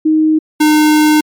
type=tone pair in turn; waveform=sine / square; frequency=312.3 / 304.8 Hz; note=D#4 / D#4; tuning=+7 / -36 cents; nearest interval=unison; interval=43 cents; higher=first; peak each=-7 dBFS; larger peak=neither; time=0.05-0.39 / 0.6-1.21 s; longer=second; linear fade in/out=10 ms; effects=MP3 96 kbps